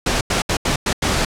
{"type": "noise bursts at uneven times", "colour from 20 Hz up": "pink", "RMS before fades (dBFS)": -18, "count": 6, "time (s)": [[0.06, 0.21], [0.3, 0.42], [0.49, 0.57], [0.65, 0.76], [0.86, 0.93], [1.02, 1.25]], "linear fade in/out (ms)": 5, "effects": ["low-pass 8000 Hz 12 dB/octave"]}